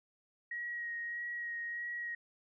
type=tone with vibrato; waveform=sine; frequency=1893 Hz; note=A#6; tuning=26 cents sharp; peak=-37 dBFS; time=0.51-2.15 s; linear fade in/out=5 ms; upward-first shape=sine; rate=1.6 Hz; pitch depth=17 cents each way; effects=none